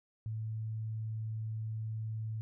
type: tone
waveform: sine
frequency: 110.1 Hz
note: A2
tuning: 2 cents sharp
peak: -35 dBFS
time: 0.26-2.41 s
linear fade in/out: 0 ms
effects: none